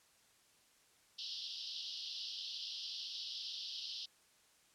white band-pass noise, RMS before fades -45 dBFS, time 1.18-4.06 s, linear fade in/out 10 ms, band 2900 to 5400 Hz, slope 96 dB/octave, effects white hiss -69 dBFS RMS until 4.74 s + low-pass 10000 Hz 12 dB/octave

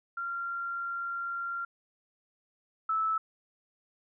sine tone pair in turn, 1382 / 1309.3 Hz, F6 / E6, -19 / -12 cents, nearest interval minor second, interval 93 cents, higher first, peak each -32 / -26 dBFS, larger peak second, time 0.17-1.65 / 2.89-3.18 s, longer first, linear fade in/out 5 ms, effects none

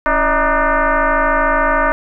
sine tone with frequency modulation, 277.2 Hz, C#4, in tune, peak -11 dBFS, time 0.06-1.92 s, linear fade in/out 0 ms, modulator 304 Hz, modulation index 4.9, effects none

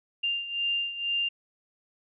sine beating tone pair, 2794 / 2796.1 Hz, F7 / F7, 0 / +1 cents, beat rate 2.1 Hz, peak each -28 / -33 dBFS, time 0.23-1.29 s, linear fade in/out 10 ms, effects none

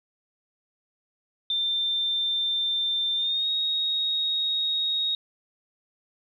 sine tone with pitch glide, 3580 to 3758 Hz, A7 to A#7, +29 to +13 cents, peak -23 dBFS, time 1.5-5.15 s, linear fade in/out 2 ms, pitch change +84 cents, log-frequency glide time 3.16-3.48 s, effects 10-bit

